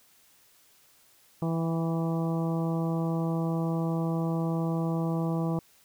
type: harmonic tone with a mistuned harmonic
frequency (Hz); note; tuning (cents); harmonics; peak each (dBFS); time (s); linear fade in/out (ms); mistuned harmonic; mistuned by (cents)
164.81; E3; 0; 1 / 2 / 3 / 4 / 5 / 6 / 7; -27 / -33 / -37 / -39 / -41 / -43 / -44; 1.42-5.59; 2; 5; -24
effects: white hiss -61 dBFS RMS until 5.84 s